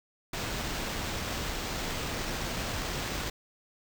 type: noise with sample-and-hold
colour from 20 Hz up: pink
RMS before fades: -34 dBFS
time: 0.33-3.3 s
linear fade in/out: 5 ms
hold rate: 11025 Hz
effects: none